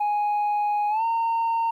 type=tone with pitch glide; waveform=sine; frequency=830.6 to 916.3 Hz; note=G#5 to A#5; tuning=0 to -30 cents; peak=-18 dBFS; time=0-1.71 s; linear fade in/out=10 ms; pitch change=+170 cents; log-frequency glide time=0.89-1.04 s; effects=tanh soft clip ceiling -20 dBFS + 10-bit